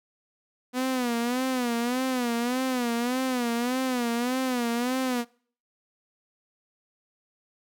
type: tone with vibrato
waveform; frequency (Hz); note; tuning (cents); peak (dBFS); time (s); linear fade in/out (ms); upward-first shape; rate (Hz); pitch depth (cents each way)
sawtooth; 246.9; B3; 0; -21; 0.73-5.25; 50; sine; 1.7; 100
effects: noise-tail reverb RT60 0.5 s tail -25 dB re dry